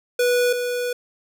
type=tone pair in turn; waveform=square; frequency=490 / 490 Hz; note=B4 / B4; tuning=-14 / -14 cents; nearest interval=unison; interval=0 cents; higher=neither; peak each=-17 / -23 dBFS; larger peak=first; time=0.19-0.53 / 0.53-0.93 s; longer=second; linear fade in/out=5 ms; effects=none